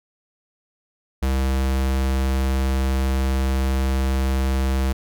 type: tone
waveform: square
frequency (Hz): 66.2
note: C2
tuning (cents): +21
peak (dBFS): -19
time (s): 1.22-4.93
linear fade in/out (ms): 10
effects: none